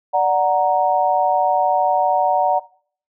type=chord; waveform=sine; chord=D augmented; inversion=none; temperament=equal; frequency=587.3 / 740 / 932.3 Hz; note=D5 / F#5 / A#5; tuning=0 / 0 / 0 cents; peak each=-20 / -16 / -19 dBFS; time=0.13-2.6 s; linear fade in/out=20 ms; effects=noise-tail reverb RT60 0.5 s tail -20 dB re dry